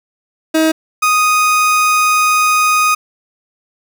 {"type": "tone pair in turn", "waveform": "30% pulse", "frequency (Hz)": [317.8, 1244.3], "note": ["D#4", "D#6"], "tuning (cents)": [37, 0], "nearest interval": "2 octaves", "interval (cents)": 2363, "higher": "second", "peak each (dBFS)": -7, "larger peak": "neither", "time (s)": [[0.54, 0.72], [1.02, 2.95]], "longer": "second", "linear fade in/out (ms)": 10, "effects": []}